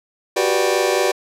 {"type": "chord", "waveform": "sawtooth", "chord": "G major seventh", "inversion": "third", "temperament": "just", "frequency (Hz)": [367.5, 392, 490, 588], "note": ["F#4", "G4", "B4", "D5"], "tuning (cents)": [-12, 0, -14, 2], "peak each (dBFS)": -17, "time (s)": [0.36, 1.12], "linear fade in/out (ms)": 10, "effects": ["low-pass 11000 Hz 12 dB/octave"]}